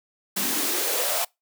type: noise with high-pass filter sweep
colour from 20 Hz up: white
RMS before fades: -25 dBFS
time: 0.36-1.25 s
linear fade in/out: 10 ms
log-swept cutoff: 200 to 740 Hz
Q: 5.3
effects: noise-tail reverb RT60 0.2 s tail -25 dB re dry